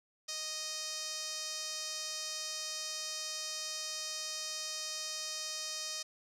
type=tone with band-pass filter; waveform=sawtooth; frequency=622.3 Hz; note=D#5; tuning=in tune; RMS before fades=-40 dBFS; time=0.28-6.03 s; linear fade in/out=10 ms; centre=5600 Hz; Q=2.9; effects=none